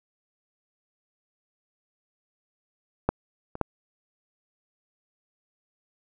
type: clicks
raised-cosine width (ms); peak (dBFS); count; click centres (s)
1; -7 / -22 / -9; 3; 3.09 / 3.554 / 3.613
effects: none